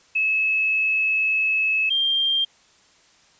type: tone pair in turn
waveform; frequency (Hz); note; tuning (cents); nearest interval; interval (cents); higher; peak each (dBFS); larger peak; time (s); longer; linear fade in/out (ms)
sine; 2591 / 3186; E7 / G7; -30 / +27; major third; 357; second; -18; neither; 0.15-1.9 / 1.9-2.45; first; 10
effects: white hiss -56 dBFS RMS until 3.39 s + resampled to 16000 Hz